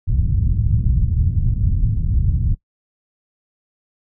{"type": "low-pass noise", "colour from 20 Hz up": "white", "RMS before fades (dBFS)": -17, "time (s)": [0.07, 2.55], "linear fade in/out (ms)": 10, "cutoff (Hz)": 120, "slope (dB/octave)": 24, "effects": ["noise-tail reverb RT60 0.1 s tail -20 dB re dry"]}